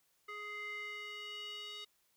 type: tone with band-pass filter sweep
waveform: square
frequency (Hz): 416.9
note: G#4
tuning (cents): +7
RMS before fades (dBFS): -45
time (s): 0.28-1.85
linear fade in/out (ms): 10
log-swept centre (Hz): 1700 to 3500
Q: 4.3
effects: white hiss -75 dBFS RMS until 2.16 s